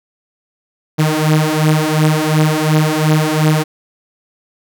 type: beating tone pair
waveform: sawtooth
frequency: 153.5 / 156.3 Hz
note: D#3 / D#3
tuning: -23 / +8 cents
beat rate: 2.8 Hz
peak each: -10 dBFS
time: 0.98-3.64 s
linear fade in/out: 20 ms
effects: none